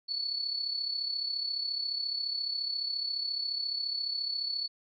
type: tone with amplitude modulation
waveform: sine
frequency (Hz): 4435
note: C#8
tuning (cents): 0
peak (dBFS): -28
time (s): 0.08-4.68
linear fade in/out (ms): 20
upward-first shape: sine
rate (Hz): 34.4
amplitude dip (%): 60
effects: none